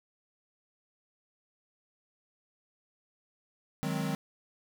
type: chord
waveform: square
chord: Ab dominant seventh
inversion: second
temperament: equal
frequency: 155.56 / 185 / 207.7 / 261.6 Hz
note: Eb3 / Gb3 / Ab3 / C4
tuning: 0 / 0 / 0 / 0 cents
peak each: -35 / -37 / -38 / -38 dBFS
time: 3.83-4.15 s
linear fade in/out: 0 ms
effects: none